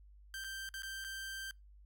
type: tone with dropouts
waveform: sawtooth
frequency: 1568 Hz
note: G6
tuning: in tune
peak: -38 dBFS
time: 0.34-1.51 s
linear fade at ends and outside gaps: 1 ms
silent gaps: 0.44-0.444 / 0.69-0.74 / 0.822-0.832 / 1.042-1.046 s
effects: noise-tail reverb RT60 0.2 s tail -25 dB re dry + added 50 Hz sine -56 dBFS peak until 1.85 s